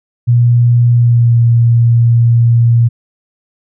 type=tone with pitch glide; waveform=sine; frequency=120 to 117.46 Hz; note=B2 to A#2; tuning=-49 to +14 cents; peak=-5 dBFS; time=0.27-2.89 s; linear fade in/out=20 ms; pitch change=-37 cents; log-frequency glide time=0.92-1.4 s; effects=none